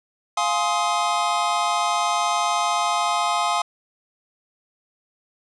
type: chord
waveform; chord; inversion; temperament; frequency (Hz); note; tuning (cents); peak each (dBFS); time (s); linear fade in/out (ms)
square; F minor seventh; none; just; 698.5 / 838.1 / 1047.7 / 1257.2; F5 / Ab5 / C6 / Eb6; 0 / +16 / +2 / +18; -26; 0.37-3.62; 5
effects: resampled to 22050 Hz